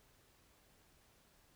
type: silence
effects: pink hiss -69 dBFS RMS until 1.55 s